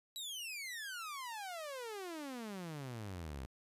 sawtooth exponential sweep, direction down, 3951 to 61.74 Hz, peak -39 dBFS, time 0.16-3.46 s, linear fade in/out 0 ms, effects resampled to 32000 Hz

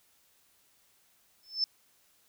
sine tone with exponential growth, 5274 Hz, E8, in tune, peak -22 dBFS, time 1.43-1.64 s, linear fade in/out 1 ms, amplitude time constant 44 ms, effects white hiss -67 dBFS RMS until 2.28 s

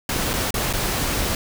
pink noise with dropouts, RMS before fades -23 dBFS, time 0.09-1.35 s, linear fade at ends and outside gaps 2 ms, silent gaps 0.333-0.337 / 0.507-0.541 / 0.729-0.735 s, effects none

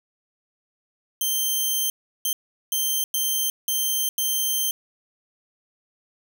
5% pulse tone bursts at uneven times, 3136 Hz, G7, in tune, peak -13 dBFS, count 6, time 1.21-1.9 / 2.25-2.33 / 2.72-3.04 / 3.14-3.5 / 3.68-4.09 / 4.18-4.71 s, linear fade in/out 2 ms, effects none

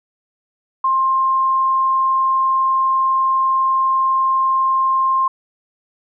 sine tone, 1058 Hz, C6, 19 cents sharp, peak -13 dBFS, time 0.84-5.28 s, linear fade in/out 5 ms, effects none

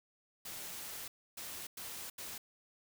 white noise bursts at uneven times, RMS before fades -45 dBFS, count 4, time 0.45-1.08 / 1.37-1.67 / 1.77-2.1 / 2.18-2.38 s, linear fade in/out 5 ms, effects none

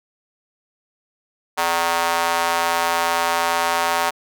square tone with high-pass filter, 84.4 Hz, E2, 41 cents sharp, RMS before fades -20 dBFS, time 1.57-4.11 s, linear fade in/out 20 ms, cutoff 850 Hz, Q 1.9, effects none

